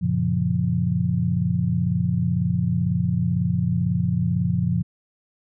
sine chord, Gb major seventh, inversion none, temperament equal, 92.5 / 116.54 / 138.59 / 174.61 Hz, Gb2 / Bb2 / Db3 / F3, 0 / 0 / 0 / 0 cents, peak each -27 / -25 / -26 / -22 dBFS, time 0.01-4.83 s, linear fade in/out 20 ms, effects none

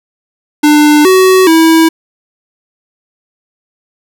square tone with pitch steps, 298.5 / 375 / 324.8 Hz, D4 / F#4 / E4, +28 / +23 / -26 cents, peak -4 dBFS, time 0.63-1.89 s, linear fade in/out 10 ms, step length 420 ms, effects none

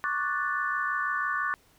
sine chord, D major seventh, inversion third, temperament equal, 1108.7 / 1174.7 / 1480 / 1760 Hz, C#6 / D6 / F#6 / A6, 0 / 0 / 0 / 0 cents, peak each -33 / -32 / -31 / -32 dBFS, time 0.04-1.54 s, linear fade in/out 0 ms, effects pink hiss -62 dBFS RMS until 1.78 s

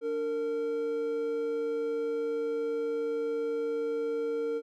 triangle tone pair together, 291.7 / 459.3 Hz, D4 / A#4, -12 / -26 cents, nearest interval minor sixth, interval 786 cents, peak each -37 / -27 dBFS, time 0.01-4.62 s, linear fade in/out 50 ms, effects none

